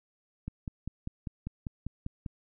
click train, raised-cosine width 5 ms, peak -23 dBFS, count 10, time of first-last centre 0.48-2.262 s, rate 5.05 Hz, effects none

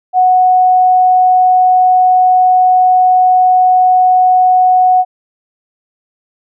sine tone, 737 Hz, F#5, 7 cents flat, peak -5 dBFS, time 0.13-5.05 s, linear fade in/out 50 ms, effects none

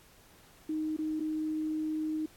sine tone with dropouts, 311.1 Hz, D#4, in tune, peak -30 dBFS, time 0.69-2.26 s, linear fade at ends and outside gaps 5 ms, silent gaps 0.966-0.987 / 1.198-1.204 s, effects pink hiss -59 dBFS RMS until 2.36 s + AAC 64 kbps

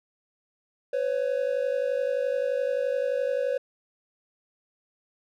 triangle tone pair together, 502.8 / 554.4 Hz, B4 / C#5, +31 / 0 cents, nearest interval major second, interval 169 cents, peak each -25 dBFS, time 0.93-3.58 s, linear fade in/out 5 ms, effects none

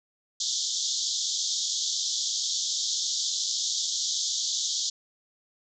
white band-pass noise, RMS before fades -29 dBFS, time 0.4-4.9 s, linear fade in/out 5 ms, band 3300 to 7100 Hz, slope 96 dB/octave, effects none

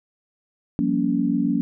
sine chord, G half-diminished seventh, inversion third, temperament just, 176.4 / 196 / 235.2 / 282.2 Hz, F3 / G3 / Bb3 / Db4, +18 / 0 / +16 / +31 cents, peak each -26 / -27 / -23 / -22 dBFS, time 0.79-1.61 s, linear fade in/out 0 ms, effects none

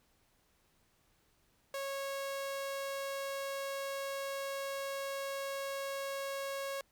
sawtooth tone, 550 Hz, C#5, 14 cents flat, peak -33 dBFS, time 1.74-6.81 s, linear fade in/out 2 ms, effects pink hiss -72 dBFS RMS until 6.91 s

